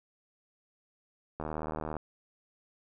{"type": "click train", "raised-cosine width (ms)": 1, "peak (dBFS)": -22, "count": 45, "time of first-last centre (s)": [1.4, 1.967], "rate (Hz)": 77.6, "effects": []}